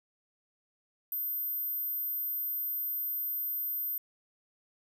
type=tone; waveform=sine; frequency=13630 Hz; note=G#9; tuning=44 cents sharp; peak=-31 dBFS; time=1.12-3.98 s; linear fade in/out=2 ms; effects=none